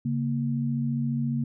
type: tone pair together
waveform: sine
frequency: 138.6 / 233.1 Hz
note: C#3 / A#3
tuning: 0 / 0 cents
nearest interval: major sixth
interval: 900 cents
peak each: -27 / -27 dBFS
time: 0.05-1.44 s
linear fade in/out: 5 ms
effects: none